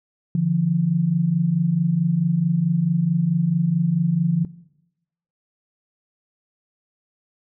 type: tone pair together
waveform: sine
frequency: 146.82 / 171.4 Hz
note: D3 / F3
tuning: 0 / -32 cents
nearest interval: minor third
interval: 268 cents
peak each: -22 / -19 dBFS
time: 0.35-4.45 s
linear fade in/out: 2 ms
effects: noise-tail reverb RT60 0.9 s tail -20 dB re dry